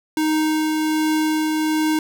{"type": "tone with tremolo", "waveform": "square", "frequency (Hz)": 311.1, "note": "D#4", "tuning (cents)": 0, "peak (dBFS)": -17, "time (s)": [0.17, 1.99], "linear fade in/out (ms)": 2, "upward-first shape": "triangle", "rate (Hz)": 1.3, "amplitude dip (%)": 25, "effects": []}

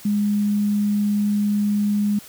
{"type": "tone", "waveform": "sine", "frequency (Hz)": 206.3, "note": "G#3", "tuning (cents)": -11, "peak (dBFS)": -17, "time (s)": [0.05, 2.19], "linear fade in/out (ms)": 5, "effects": ["white hiss -43 dBFS RMS until 2.28 s"]}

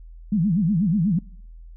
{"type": "tone with vibrato", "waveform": "sine", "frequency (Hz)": 185, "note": "F#3", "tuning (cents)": 0, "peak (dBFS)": -17, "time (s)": [0.32, 1.19], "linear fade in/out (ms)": 5, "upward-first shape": "sine", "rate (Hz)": 8.2, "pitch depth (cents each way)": 280, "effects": ["noise-tail reverb RT60 0.8 s tail -26 dB re dry", "added 41 Hz sine -39 dBFS peak until 1.76 s"]}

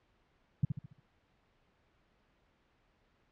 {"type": "tone with echo", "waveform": "sine", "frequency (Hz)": 140.7, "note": "C#3", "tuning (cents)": 26, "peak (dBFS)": -22, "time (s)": [0.63, 0.65], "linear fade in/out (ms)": 5, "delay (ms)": 70, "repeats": 5, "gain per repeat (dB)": -7, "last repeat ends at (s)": 1, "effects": ["pink hiss -72 dBFS RMS until 3.31 s", "low-pass 3000 Hz 12 dB/octave"]}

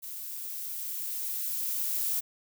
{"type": "noise with level ramp", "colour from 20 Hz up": "violet", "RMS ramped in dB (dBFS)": [-40, -29], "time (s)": [0.02, 2.21], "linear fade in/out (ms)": 20, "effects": []}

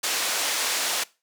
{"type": "band-pass noise", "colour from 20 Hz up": "white", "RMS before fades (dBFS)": -26, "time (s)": [0.03, 1.04], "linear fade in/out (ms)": 10, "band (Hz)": [420, 7700], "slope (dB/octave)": 12, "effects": ["noise-tail reverb RT60 0.3 s tail -22 dB re dry"]}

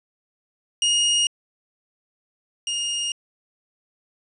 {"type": "tone pair in turn", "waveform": "sawtooth", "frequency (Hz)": [2864, 2846], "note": ["F7", "F7"], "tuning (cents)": [43, 32], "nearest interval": "unison", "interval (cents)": 11, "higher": "first", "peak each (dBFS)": [-14, -20], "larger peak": "first", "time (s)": [[0.82, 1.27], [2.67, 3.12]], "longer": "neither", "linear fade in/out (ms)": 2, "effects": ["resampled to 22050 Hz", "8-bit"]}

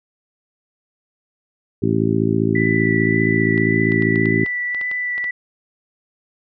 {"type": "harmonic tone", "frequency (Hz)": 55.1, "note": "A1", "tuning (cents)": 3, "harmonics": [2, 3, 4, 5, 6, 7], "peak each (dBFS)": [-22, -22, -22, -22, -22, -22], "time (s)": [1.82, 4.45], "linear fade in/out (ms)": 10}
{"type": "tone with vibrato", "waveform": "sine", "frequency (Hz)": 1975.5, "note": "B6", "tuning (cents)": 0, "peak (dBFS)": -20, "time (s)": [2.55, 5.31], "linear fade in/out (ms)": 5, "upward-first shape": "sine", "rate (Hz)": 1.8, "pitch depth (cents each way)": 13}
{"type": "clicks", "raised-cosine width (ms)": 0.3, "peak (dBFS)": -19, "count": 11, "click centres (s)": [3.578, 3.92, 4.023, 4.158, 4.257, 4.462, 4.747, 4.813, 4.914, 5.18, 5.242]}
{"effects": []}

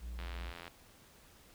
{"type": "tone", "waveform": "triangle", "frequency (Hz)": 59, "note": "A#1", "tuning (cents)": 22, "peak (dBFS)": -38, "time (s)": [0, 0.54], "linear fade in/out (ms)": 50}
{"type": "click train", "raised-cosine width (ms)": 0.3, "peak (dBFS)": -30, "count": 43, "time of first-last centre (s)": [0.19, 0.679], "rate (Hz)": 85.9}
{"effects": ["pink hiss -61 dBFS RMS until 1.54 s"]}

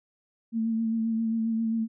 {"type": "tone with vibrato", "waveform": "sine", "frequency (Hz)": 225.3, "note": "A3", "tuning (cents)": 41, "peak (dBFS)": -24, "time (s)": [0.52, 1.88], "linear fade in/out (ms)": 50, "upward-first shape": "sine", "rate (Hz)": 7.5, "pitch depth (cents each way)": 25, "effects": []}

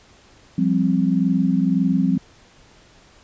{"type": "chord", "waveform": "sine", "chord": "F suspended second", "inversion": "none", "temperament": "just", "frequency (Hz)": [174.61, 196.44, 261.9], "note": ["F3", "G3", "C4"], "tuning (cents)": [0, 4, 2], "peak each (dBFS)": -20, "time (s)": [0.58, 2.18], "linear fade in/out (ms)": 5, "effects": ["pink hiss -51 dBFS RMS until 3.23 s", "resampled to 16000 Hz"]}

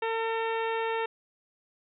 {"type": "harmonic tone with a mistuned harmonic", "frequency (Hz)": 451.9, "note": "A4", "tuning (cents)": 46, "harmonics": [1, 2, 3, 4, 5, 6, 7, 8], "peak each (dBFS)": [-30, -32, -39, -38, -42, -41, -48, -48], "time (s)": [0.02, 1.06], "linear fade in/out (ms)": 5, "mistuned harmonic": 8, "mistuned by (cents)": 33, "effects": []}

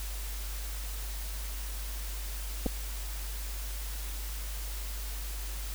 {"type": "clicks", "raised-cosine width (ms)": 2, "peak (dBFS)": -18, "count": 2, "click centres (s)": [2.661, 2.665], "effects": ["added 50 Hz sine -35 dBFS peak until 5.74 s", "white hiss -43 dBFS RMS until 5.74 s"]}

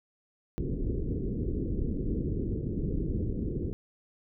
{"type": "low-pass noise", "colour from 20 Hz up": "pink", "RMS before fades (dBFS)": -31, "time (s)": [0.58, 3.73], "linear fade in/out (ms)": 0, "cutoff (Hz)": 430, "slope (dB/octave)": 48, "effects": []}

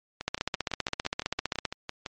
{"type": "two click trains", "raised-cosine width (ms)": 0.2, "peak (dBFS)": [-16, -10], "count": [12, 22], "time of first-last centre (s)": [[0.21, 2.062], [0.28, 1.653]], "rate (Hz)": [5.94, 15.3], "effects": ["low-pass 7000 Hz 12 dB/octave", "MP3 48 kbps"]}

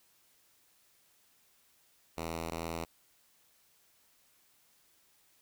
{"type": "tone pair in turn", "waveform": "5% pulse", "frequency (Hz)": [82.41, 82.7], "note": ["E2", "E2"], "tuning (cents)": [0, 6], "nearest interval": "unison", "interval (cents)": 6, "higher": "second", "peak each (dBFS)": -25, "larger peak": "neither", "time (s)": [[2.17, 2.51], [2.51, 2.85]], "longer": "neither", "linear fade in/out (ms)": 10, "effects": ["white hiss -68 dBFS RMS until 5.41 s"]}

